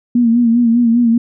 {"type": "tone with vibrato", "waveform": "sine", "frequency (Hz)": 235.2, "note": "A#3", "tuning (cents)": 16, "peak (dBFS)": -8, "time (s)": [0.15, 1.18], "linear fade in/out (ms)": 5, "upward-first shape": "sine", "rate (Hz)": 5, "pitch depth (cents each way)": 59, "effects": []}